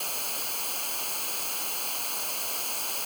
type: noise with comb filter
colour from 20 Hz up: white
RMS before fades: -31 dBFS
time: 0-3.05 s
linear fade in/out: 5 ms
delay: 0.54 ms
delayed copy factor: -0.8
effects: none